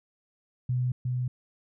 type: tone with echo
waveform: sine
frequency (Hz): 125.3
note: B2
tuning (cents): +25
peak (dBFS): -24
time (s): 0.69-0.92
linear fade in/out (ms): 5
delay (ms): 360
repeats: 1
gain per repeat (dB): -2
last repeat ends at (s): 1.28
effects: none